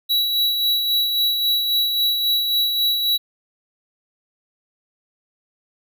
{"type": "tone with tremolo", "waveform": "square", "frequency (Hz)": 3911, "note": "B7", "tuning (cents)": -18, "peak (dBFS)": -16, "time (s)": [0.09, 3.18], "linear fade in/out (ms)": 20, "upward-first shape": "sine", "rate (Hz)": 3.7, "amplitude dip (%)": 40, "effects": []}